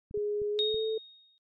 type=clicks; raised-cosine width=5 ms; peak=-35 dBFS; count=4; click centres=0.111 / 0.175 / 0.418 / 0.744 s
type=tone with pitch glide; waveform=sine; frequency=415.3 to 440 Hz; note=G#4 to A4; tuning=0 to 0 cents; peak=-28 dBFS; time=0.14-0.98 s; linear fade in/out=5 ms; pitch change=+100 cents; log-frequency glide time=0.52-0.78 s
type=tone with exponential decay; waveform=sine; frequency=3729 Hz; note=A#7; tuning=in tune; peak=-25 dBFS; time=0.59-1.38 s; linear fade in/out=0 ms; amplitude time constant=170 ms
effects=MP3 32 kbps